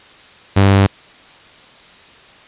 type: tone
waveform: sawtooth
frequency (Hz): 98.2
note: G2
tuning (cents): +4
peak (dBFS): -4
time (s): 0.56-0.87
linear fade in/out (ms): 10
effects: white hiss -43 dBFS RMS until 2.47 s + resampled to 8000 Hz